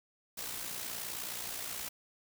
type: noise with amplitude modulation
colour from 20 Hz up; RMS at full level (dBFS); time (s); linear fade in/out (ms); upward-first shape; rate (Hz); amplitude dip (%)
white; -38; 0.37-1.89; 10; sine; 59.1; 50
effects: none